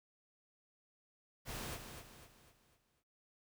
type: noise with echo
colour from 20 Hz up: pink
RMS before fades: -44 dBFS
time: 1.45-1.79 s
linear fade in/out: 50 ms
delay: 250 ms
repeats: 5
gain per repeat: -7 dB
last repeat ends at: 3.04 s
effects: none